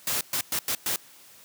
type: noise bursts at uneven times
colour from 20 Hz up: white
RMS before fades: -27 dBFS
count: 5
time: 0.07-0.21 / 0.33-0.41 / 0.52-0.59 / 0.68-0.75 / 0.86-0.96 s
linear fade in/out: 2 ms
effects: white hiss -52 dBFS RMS until 1.44 s + high-pass 80 Hz 12 dB/octave